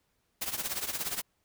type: noise with tremolo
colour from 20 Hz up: white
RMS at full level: -31 dBFS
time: 0.41-1.22 s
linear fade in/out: 10 ms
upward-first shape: triangle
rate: 17 Hz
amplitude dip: 85%
effects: pink hiss -75 dBFS RMS until 1.44 s